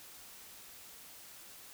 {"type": "silence", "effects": ["white hiss -53 dBFS RMS until 1.73 s"]}